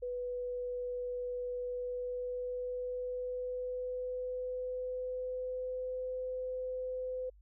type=tone with pitch glide; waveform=sine; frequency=493.9 to 509.3 Hz; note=B4 to C5; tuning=0 to -47 cents; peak=-35 dBFS; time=0.02-7.3 s; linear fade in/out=10 ms; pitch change=+53 cents; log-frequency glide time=1.59-6.14 s; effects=added 50 Hz sine -57 dBFS peak until 7.41 s